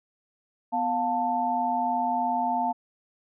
sine tone cluster, 247.4 / 709 / 886 Hz, B3 / F5 / A5, +3 / +26 / +12 cents, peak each -32 / -27 / -26 dBFS, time 0.72-2.73 s, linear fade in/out 20 ms, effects none

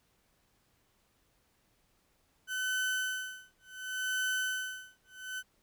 35% pulse tone with tremolo, 1515 Hz, F#6, 40 cents sharp, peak -28 dBFS, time 2.47-5.43 s, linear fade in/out 50 ms, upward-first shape sine, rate 0.69 Hz, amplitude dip 100%, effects pink hiss -72 dBFS RMS until 5.62 s

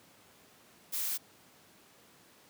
blue noise, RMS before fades -34 dBFS, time 0.92-1.18 s, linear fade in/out 20 ms, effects pink hiss -60 dBFS RMS until 2.49 s + high-pass 150 Hz 12 dB/octave

